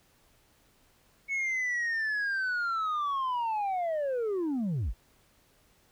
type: linear sweep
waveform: sine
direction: down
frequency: 2217 to 32.64 Hz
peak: -25 dBFS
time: 1.28-4.94 s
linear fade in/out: 50 ms
effects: tanh soft clip ceiling -27 dBFS + pink hiss -65 dBFS RMS until 5.91 s